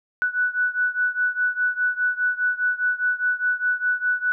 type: beating tone pair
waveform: sine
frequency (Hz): 1481 / 1485.9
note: F#6 / F#6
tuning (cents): +1 / +7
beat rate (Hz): 4.9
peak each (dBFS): -22 / -24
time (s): 0.22-4.32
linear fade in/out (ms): 0
effects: none